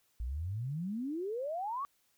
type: exponential sweep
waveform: sine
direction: up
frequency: 54.9 to 1170 Hz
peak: -34 dBFS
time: 0.2-1.85 s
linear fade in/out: 0 ms
effects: white hiss -73 dBFS RMS until 2.17 s